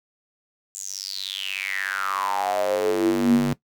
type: tone with high-pass filter sweep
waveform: square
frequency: 48.31 Hz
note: G1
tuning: 25 cents flat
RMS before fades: -24 dBFS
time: 0.75-3.53 s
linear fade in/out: 0 ms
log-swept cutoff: 7400 to 180 Hz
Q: 8.7
effects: noise-tail reverb RT60 0.1 s tail -18 dB re dry